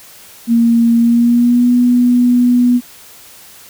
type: tone with pitch glide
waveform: sine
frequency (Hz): 232.6 to 244.9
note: A#3 to B3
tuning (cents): -4 to -14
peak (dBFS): -7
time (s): 0.47-2.81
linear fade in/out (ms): 50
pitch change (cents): +90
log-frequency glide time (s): 0.97-1.7
effects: white hiss -39 dBFS RMS until 3.69 s